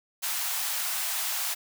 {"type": "high-pass noise", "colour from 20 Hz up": "white", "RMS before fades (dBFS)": -30, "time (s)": [0.22, 1.55], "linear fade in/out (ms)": 20, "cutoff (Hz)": 660, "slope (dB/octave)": 48, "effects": []}